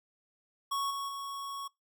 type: tone with level steps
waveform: square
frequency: 1108.7 Hz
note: C#6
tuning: in tune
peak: -31 / -35 / -38 dBFS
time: 0.71-1.68 s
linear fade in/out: 10 ms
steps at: 0.9 / 1.08 s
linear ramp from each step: 10 ms
effects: noise-tail reverb RT60 0.2 s tail -25 dB re dry